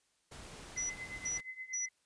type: noise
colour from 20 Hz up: pink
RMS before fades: -50 dBFS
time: 0.31-1.41 s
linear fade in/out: 10 ms
type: tone with tremolo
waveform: sine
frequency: 2043 Hz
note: C7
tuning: 42 cents flat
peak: -39 dBFS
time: 0.76-1.89 s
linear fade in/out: 5 ms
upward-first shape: triangle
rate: 8.5 Hz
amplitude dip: 90%
type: tone bursts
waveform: sine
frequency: 5880 Hz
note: F#8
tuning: 12 cents flat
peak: -34 dBFS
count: 3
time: 0.77-1.86 s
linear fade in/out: 10 ms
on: 130 ms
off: 350 ms
effects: white hiss -75 dBFS RMS until 2.05 s + resampled to 22050 Hz